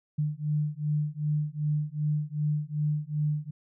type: beating tone pair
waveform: sine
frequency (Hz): 148.8 / 151.4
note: D3 / D#3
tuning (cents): +23 / -47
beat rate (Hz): 2.6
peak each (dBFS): -29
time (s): 0.18-3.51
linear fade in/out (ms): 10
effects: none